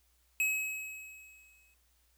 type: tone with exponential decay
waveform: square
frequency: 2560 Hz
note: D#7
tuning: 49 cents sharp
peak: -27 dBFS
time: 0.4-1.74 s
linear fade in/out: 1 ms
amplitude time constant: 290 ms
effects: added 60 Hz sine -70 dBFS peak until 2.17 s + white hiss -72 dBFS RMS until 2.17 s